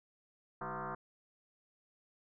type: tone with frequency modulation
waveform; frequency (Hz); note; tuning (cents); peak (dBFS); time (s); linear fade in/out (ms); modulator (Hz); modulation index
sine; 144.9; D3; -23; -38; 0.61-0.95; 5; 176; 7.5
effects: none